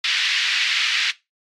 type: band-pass noise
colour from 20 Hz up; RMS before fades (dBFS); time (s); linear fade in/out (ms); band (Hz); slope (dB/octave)
pink; -21; 0.04-1.11; 2; 2000 to 4300; 24
effects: noise-tail reverb RT60 0.2 s tail -17 dB re dry + AAC 64 kbps